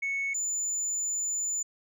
sine tone pair in turn, 2210 / 7016 Hz, C#7 / A8, -6 / -6 cents, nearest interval octave + minor sixth, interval 2000 cents, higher second, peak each -26 dBFS, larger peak neither, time 0.02-0.34 / 0.34-1.63 s, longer second, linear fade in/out 10 ms, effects tanh soft clip ceiling -26 dBFS

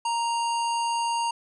harmonic tone, 932.3 Hz, A#5, in tune, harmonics 1 / 3 / 5 / 7 / 9 / 10, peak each -24 / -34 / -38 / -41 / -43 / -44 dBFS, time 0.05-1.31 s, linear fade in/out 5 ms, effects none

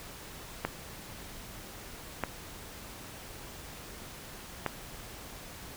clicks, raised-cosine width 0.5 ms, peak -14 dBFS, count 3, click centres 0.65 / 2.237 / 4.663 s, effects pink hiss -46 dBFS RMS until 5.76 s

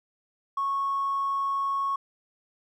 triangle tone with tanh clipping, 1102 Hz, C#6, 11 cents flat, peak -24 dBFS, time 0.57-1.96 s, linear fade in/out 5 ms, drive 1 dB, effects none

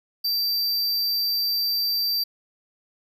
square tone, 4679 Hz, D8, 7 cents flat, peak -22 dBFS, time 0.24-2.24 s, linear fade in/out 10 ms, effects none

